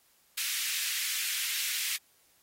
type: high-pass noise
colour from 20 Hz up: pink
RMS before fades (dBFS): -33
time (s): 0.37-1.97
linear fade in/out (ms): 10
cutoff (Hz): 2000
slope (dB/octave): 24
effects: white hiss -66 dBFS RMS until 2.42 s + AAC 48 kbps